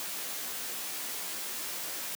white noise with comb filter, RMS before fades -37 dBFS, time 0-2.15 s, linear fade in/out 0 ms, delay 15 ms, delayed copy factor -0.6, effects high-pass 200 Hz 12 dB/octave

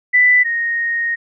sine tone pair in turn, 1988 / 1863.1 Hz, B6 / A#6, +11 / -1 cents, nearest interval minor second, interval 112 cents, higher first, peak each -8 / -16 dBFS, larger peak first, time 0.13-0.44 / 0.44-1.16 s, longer second, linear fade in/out 20 ms, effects none

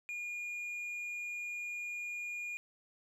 sine tone with hard clipping, 2430 Hz, D#7, 42 cents flat, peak -39 dBFS, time 0.09-2.57 s, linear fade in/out 0 ms, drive 3 dB, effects none

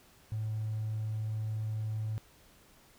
triangle tone with hard clipping, 108.7 Hz, A2, 21 cents flat, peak -32 dBFS, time 0.32-2.18 s, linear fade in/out 0 ms, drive 3 dB, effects pink hiss -61 dBFS RMS until 2.98 s

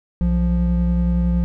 triangle tone pair together, 61.8 / 174.61 Hz, B1 / F3, +2 / 0 cents, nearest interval octave + tritone, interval 1798 cents, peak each -16 / -16 dBFS, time 0.21-1.44 s, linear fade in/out 0 ms, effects none

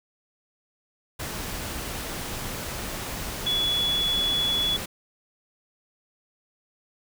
sine tone in noise, 3400 Hz, G#7, 40 cents sharp, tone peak -22 dBFS, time 3.46-4.77 s, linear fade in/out 10 ms, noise pink, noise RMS -33 dBFS, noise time 1.19-4.86 s, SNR +8 dB, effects none

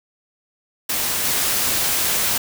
white noise with level steps, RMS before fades -22 / -20 dBFS, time 0.89-2.38 s, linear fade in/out 5 ms, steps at 1.23 s, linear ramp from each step 20 ms, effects none

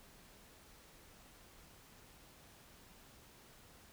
silence, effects pink hiss -61 dBFS RMS until 3.92 s

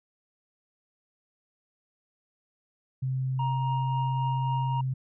sine tone, 130.81 Hz, C3, in tune, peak -26 dBFS, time 3.02-4.94 s, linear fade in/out 10 ms
triangle tone with tremolo, 940 Hz, A#5, 14 cents sharp, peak -26 dBFS, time 3.39-4.81 s, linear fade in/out 5 ms, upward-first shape triangle, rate 3.7 Hz, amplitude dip 35%
effects resampled to 8000 Hz

